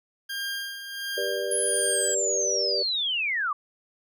20% pulse tone with tremolo, 1605 Hz, G6, 40 cents sharp, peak -24 dBFS, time 0.29-2.15 s, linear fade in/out 10 ms, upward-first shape sine, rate 1.4 Hz, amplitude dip 60%
sine chord, G major, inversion none, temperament equal with one note detuned, 392 / 482.6 / 587.3 Hz, G4 / B4 / D5, 0 / -40 / 0 cents, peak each -31 dBFS, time 1.17-2.83 s, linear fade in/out 10 ms
sine linear sweep, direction down, 10548 to 1108.7 Hz, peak -24 dBFS, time 1.51-3.53 s, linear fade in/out 5 ms
effects none

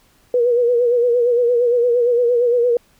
sine tone with vibrato, 481.9 Hz, B4, 43 cents flat, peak -12 dBFS, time 0.34-2.77 s, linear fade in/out 2 ms, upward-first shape sine, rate 8.7 Hz, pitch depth 55 cents each way, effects pink hiss -56 dBFS RMS until 2.99 s

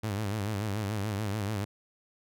sawtooth tone with vibrato, 103.83 Hz, G#2, in tune, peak -26 dBFS, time 0.03-1.65 s, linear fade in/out 10 ms, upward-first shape sine, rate 6.9 Hz, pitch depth 110 cents each way, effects none

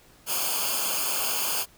white noise with comb filter, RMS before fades -27 dBFS, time 0.26-1.66 s, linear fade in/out 50 ms, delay 0.52 ms, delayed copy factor -0.85, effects pink hiss -56 dBFS RMS until 1.77 s

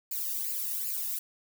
violet noise with flanger, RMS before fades -33 dBFS, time 0.11-1.19 s, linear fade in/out 5 ms, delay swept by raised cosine 0.42 to 1.1 ms, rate 2.6 Hz, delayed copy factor +0.85, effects none

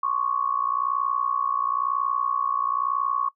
sine tone with amplitude modulation, 1111 Hz, C#6, 4 cents sharp, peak -18 dBFS, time 0.03-3.29 s, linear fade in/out 5 ms, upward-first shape sine, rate 61 Hz, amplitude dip 85%, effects noise-tail reverb RT60 0.1 s tail -19 dB re dry

